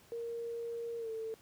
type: tone with pitch glide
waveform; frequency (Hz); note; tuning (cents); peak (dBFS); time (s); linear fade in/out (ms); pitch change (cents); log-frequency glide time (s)
sine; 466.2 to 445.4; A#4 to A4; 0 to +21; -37; 0.12-1.34; 0; -79; 0.98-1.09
effects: pink hiss -62 dBFS RMS until 1.41 s + high-pass 80 Hz 12 dB/octave